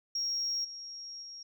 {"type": "tone with level steps", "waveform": "sine", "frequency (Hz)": 5588, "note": "F8", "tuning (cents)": 0, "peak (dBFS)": [-29, -41, -43], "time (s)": [0.15, 1.43], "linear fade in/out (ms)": 5, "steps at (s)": [0.64, 1.22], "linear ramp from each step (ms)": 10, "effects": ["tanh soft clip ceiling -26 dBFS"]}